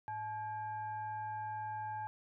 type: tone with frequency modulation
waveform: sine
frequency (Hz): 859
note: A5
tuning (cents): -42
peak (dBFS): -38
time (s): 0.08-2.07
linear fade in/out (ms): 0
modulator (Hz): 751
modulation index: 0.51
effects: none

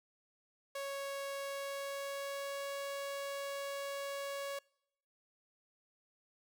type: tone with pitch glide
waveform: sawtooth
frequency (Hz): 554.4 to 558.3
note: C#5 to C#5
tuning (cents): 0 to +12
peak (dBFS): -35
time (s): 0.75-4.59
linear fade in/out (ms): 5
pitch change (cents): +12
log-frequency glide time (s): 1.31-2.66
effects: noise-tail reverb RT60 0.8 s tail -26 dB re dry

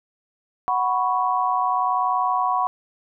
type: chord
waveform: sine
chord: F# suspended fourth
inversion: none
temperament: equal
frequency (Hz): 740 / 987.8 / 1108.7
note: F#5 / B5 / C#6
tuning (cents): 0 / 0 / 0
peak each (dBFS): -23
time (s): 0.68-2.67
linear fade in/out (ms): 0
effects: none

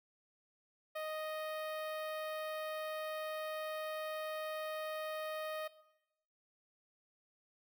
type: tone with notch filter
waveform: sawtooth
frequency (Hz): 622.3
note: D#5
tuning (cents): 0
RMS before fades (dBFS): -41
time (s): 0.95-5.68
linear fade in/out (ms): 10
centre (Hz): 6800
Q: 0.65
effects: noise-tail reverb RT60 0.9 s tail -17 dB re dry

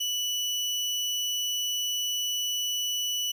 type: tone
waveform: 30% pulse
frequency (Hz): 2960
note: F#7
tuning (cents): 0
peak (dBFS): -24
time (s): 0-3.32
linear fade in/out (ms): 10
effects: none

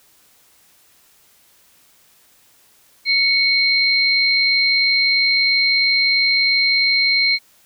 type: tone pair together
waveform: sine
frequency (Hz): 2217 / 4166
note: C#7 / C8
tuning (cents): 0 / -8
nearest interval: major seventh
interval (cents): 1092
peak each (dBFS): -16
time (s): 3.05-7.39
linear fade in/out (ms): 50
effects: white hiss -54 dBFS RMS until 7.65 s

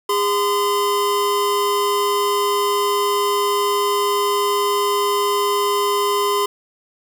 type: tone pair together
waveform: square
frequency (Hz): 407.2 / 1026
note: G#4 / C6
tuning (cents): -34 / -34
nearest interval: octave + major third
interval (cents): 1600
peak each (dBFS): -20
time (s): 0.09-6.46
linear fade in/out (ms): 5
effects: 7-bit

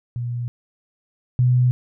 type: tone pair in turn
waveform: sine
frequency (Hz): 120.6 / 124.85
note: B2 / B2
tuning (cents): -41 / +19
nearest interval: minor second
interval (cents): 60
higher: second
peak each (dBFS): -23 / -13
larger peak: second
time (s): 0.16-0.48 / 1.39-1.71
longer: neither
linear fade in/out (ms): 0
effects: none

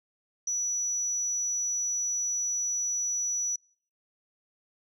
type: tone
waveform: sine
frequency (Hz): 5900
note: F#8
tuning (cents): -6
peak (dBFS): -26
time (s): 0.47-3.56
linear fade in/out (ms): 5
effects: noise-tail reverb RT60 0.5 s tail -25 dB re dry + tanh soft clip ceiling -22 dBFS

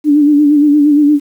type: tone with vibrato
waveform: sine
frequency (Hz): 293.7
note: D4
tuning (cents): 0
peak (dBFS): -5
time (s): 0.04-1.2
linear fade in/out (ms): 50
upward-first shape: sine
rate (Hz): 8.6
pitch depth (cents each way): 50
effects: 7-bit

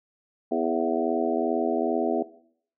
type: harmonic tone with a mistuned harmonic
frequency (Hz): 82.41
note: E2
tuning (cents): 0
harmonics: 3 / 4 / 5 / 6 / 7 / 8 / 9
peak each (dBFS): -29 / -29 / -29 / -35 / -34 / -29 / -32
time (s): 0.51-2.23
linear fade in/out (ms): 10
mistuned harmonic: 8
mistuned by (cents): +18
effects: noise-tail reverb RT60 0.6 s tail -17 dB re dry

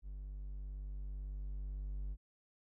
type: tone with level ramp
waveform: triangle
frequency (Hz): 49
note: G1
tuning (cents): 0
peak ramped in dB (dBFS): -41 to -36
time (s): 0.02-2.17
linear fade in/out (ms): 50
effects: none

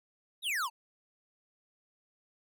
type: exponential sweep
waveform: square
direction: down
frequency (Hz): 3951 to 856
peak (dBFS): -31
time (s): 0.42-0.7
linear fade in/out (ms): 50
effects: none

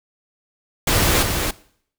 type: noise with echo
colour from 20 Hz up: pink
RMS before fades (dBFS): -17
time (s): 0.87-1.23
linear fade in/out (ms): 5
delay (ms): 280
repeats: 1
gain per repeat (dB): -5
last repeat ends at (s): 1.51
effects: noise-tail reverb RT60 0.6 s tail -20 dB re dry

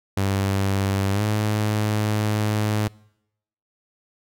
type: tone with pitch glide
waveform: sawtooth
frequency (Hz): 98 to 106.25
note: G2 to G#2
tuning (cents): 0 to +40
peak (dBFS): -16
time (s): 0.17-2.88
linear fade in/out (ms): 5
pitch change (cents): +140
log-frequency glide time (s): 1.12-1.23
effects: noise-tail reverb RT60 0.8 s tail -24 dB re dry

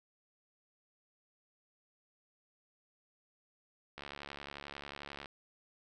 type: click train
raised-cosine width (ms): 0.3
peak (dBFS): -28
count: 92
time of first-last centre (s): 3.98-5.258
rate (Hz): 71.2
effects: none

